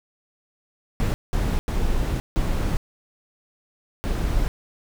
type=noise bursts at uneven times; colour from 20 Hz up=brown; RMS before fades=-22 dBFS; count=5; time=1-1.14 / 1.33-1.59 / 1.68-2.2 / 2.36-2.77 / 4.04-4.48 s; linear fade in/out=0 ms; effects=none